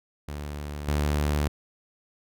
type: tone pair in turn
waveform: sawtooth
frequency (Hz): 73.42 / 73.75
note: D2 / D2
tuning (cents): 0 / +8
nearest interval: unison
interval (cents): 8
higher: second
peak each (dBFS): -29 / -19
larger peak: second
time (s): 0.28-0.88 / 0.88-1.48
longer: neither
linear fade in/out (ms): 5
effects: none